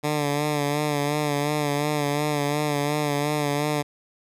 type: tone with vibrato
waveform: 10% pulse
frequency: 147 Hz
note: D3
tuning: 2 cents sharp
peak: -14 dBFS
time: 0.03-3.83 s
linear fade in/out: 20 ms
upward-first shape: sine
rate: 2.8 Hz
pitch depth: 43 cents each way
effects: resampled to 32000 Hz